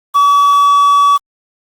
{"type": "tone with quantisation", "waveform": "triangle", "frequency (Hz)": 1140, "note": "C#6", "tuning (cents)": 48, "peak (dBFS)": -4, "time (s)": [0.14, 1.18], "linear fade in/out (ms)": 20, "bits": 5, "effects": ["Opus 24 kbps"]}